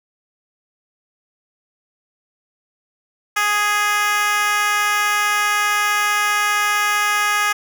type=tone with high-pass filter; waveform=10% pulse; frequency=415.3 Hz; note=G#4; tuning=in tune; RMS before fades=-18 dBFS; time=3.36-7.53 s; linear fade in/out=10 ms; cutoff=1200 Hz; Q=1.4; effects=none